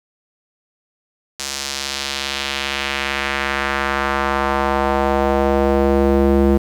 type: tone with band-pass filter sweep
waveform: square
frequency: 68.8 Hz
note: C#2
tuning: 12 cents flat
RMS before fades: -18 dBFS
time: 1.39-6.58 s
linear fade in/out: 10 ms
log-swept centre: 6200 to 320 Hz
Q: 1.3
effects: 7-bit